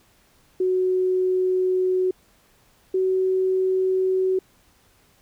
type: tone pair in turn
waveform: sine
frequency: 370 / 375.4 Hz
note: F#4 / F#4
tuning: 0 / +25 cents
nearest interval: unison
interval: 25 cents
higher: second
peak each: -18 dBFS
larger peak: neither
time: 0.6-2.11 / 2.94-4.39 s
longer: first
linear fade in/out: 5 ms
effects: pink hiss -59 dBFS RMS until 5.21 s